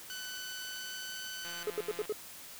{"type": "tone with pitch glide", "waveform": "15% pulse", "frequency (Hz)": [1504, 1513.6], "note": ["F#6", "F#6"], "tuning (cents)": [28, 39], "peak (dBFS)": -34, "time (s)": [0.1, 1.63], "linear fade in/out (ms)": 0, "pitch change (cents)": 11, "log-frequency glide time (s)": [0.58, 1.19]}
{"type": "click train", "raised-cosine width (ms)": 0.3, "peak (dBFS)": -31, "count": 105, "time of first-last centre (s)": [1.45, 2.055], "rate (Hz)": 172}
{"type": "tone bursts", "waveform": "triangle", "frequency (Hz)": 424.2, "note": "G#4", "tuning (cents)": 37, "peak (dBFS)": -28, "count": 5, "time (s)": [1.67, 2.125], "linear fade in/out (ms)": 2, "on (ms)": 31, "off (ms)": 75}
{"effects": ["white hiss -49 dBFS RMS until 2.59 s"]}